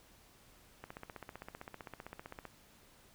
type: click train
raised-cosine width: 0.5 ms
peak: -30 dBFS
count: 26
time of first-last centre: 0.84-2.453 s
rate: 15.5 Hz
effects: pink hiss -63 dBFS RMS until 3.14 s